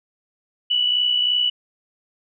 sine tone pair together, 2897 / 2960 Hz, F#7 / F#7, -37 / 0 cents, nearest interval unison, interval 37 cents, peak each -26 / -17 dBFS, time 0.7-1.5 s, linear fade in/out 10 ms, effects none

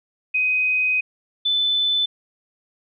sine tone pair in turn, 2510 / 3511 Hz, D#7 / A7, +15 / -4 cents, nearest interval tritone, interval 581 cents, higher second, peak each -17 dBFS, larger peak neither, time 0.34-1.01 / 1.45-2.06 s, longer first, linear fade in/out 10 ms, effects none

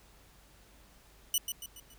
10% pulse tone with echo, 2960 Hz, F#7, in tune, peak -18 dBFS, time 1.34-1.38 s, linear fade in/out 2 ms, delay 140 ms, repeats 4, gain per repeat -7 dB, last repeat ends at 1.94 s, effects added 50 Hz sine -61 dBFS peak until 1.98 s + pink hiss -61 dBFS RMS until 1.98 s

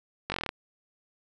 slowing click train, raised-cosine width 0.3 ms, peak -14 dBFS, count 9, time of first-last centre 0.3-0.491 s, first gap 20 ms, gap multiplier 1.05, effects none

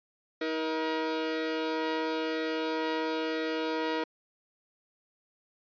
sawtooth tone pair together, 317.8 / 476.2 Hz, D#4 / A#4, +37 / +37 cents, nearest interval perfect fifth, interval 700 cents, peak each -28 dBFS, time 0.41-4.04 s, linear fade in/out 5 ms, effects resampled to 11025 Hz

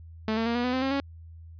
sawtooth tone with pitch steps, 218.5 / 226.1 / 233.9 / 242 / 250.4 / 259.1 / 268.1 / 277.4 Hz, A3 / A3 / A#3 / B3 / B3 / C4 / C4 / C#4, -12 / +47 / +6 / -35 / +24 / -17 / +42 / +1 cents, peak -21 dBFS, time 0.28-1 s, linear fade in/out 0 ms, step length 90 ms, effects added 82 Hz sine -43 dBFS peak until 1.59 s + resampled to 11025 Hz

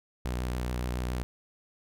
sawtooth tone with vibrato, 61.6 Hz, B1, 4 cents flat, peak -26 dBFS, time 0.25-1.23 s, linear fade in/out 0 ms, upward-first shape sine, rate 7.1 Hz, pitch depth 27 cents each way, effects none

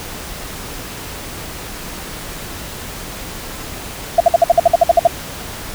sine tone bursts, 680 Hz, F5, 46 cents flat, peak -4 dBFS, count 12, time 4.18-5.073 s, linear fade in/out 5 ms, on 24 ms, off 55 ms, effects pink hiss -29 dBFS RMS until 5.74 s

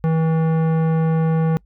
sine tone with tanh clipping, 161.3 Hz, E3, 37 cents flat, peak -17 dBFS, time 0.04-1.57 s, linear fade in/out 0 ms, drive 16 dB, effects noise-tail reverb RT60 0.1 s tail -25 dB re dry + added 50 Hz sine -51 dBFS peak until 1.65 s

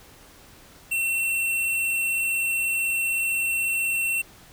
square tone, 2709 Hz, E7, 47 cents sharp, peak -23 dBFS, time 0.91-4.22 s, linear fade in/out 10 ms, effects pink hiss -50 dBFS RMS until 4.52 s

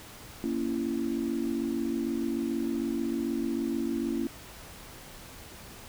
sine chord, A# diminished, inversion none, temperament just, 233.1 / 279.7 / 335.6 Hz, A#3 / C#4 / E4, 0 / +16 / +31 cents, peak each -32 dBFS, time 0.44-4.27 s, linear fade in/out 0 ms, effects pink hiss -47 dBFS RMS until 5.88 s

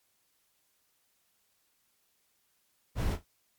brown noise with echo, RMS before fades -30 dBFS, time 2.95-3.18 s, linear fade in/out 50 ms, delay 36 ms, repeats 2, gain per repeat -14 dB, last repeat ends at 3.252 s, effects white hiss -73 dBFS RMS until 3.58 s + MP3 96 kbps

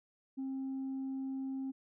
sine tone, 266.9 Hz, C4, 35 cents sharp, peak -34 dBFS, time 0.37-1.72 s, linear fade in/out 20 ms, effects tanh soft clip ceiling -34 dBFS

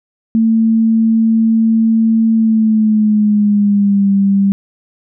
sine tone with pitch glide, 224.3 to 197.53 Hz, A3 to G3, +34 to +13 cents, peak -8 dBFS, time 0.35-4.52 s, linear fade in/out 0 ms, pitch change -221 cents, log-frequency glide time 2.34-4.11 s, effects none

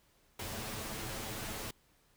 pink noise with comb filter, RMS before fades -41 dBFS, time 0.39-1.71 s, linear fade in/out 5 ms, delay 9.2 ms, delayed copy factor +0.75, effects pink hiss -69 dBFS RMS until 2.16 s

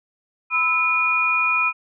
sine tone cluster, 1004 / 1310 / 2446 Hz, B5 / E6 / D#7, +28 / -11 / -30 cents, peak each -27 / -23 / -18 dBFS, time 0.5-1.73 s, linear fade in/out 50 ms, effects none

